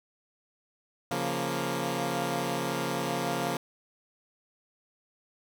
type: chord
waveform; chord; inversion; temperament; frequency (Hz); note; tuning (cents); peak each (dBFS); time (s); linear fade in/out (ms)
10% pulse; Bb minor; first; equal; 138.59 / 174.61 / 233.1; Db3 / F3 / Bb3; 0 / 0 / 0; -25; 1.11-3.57; 2
effects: none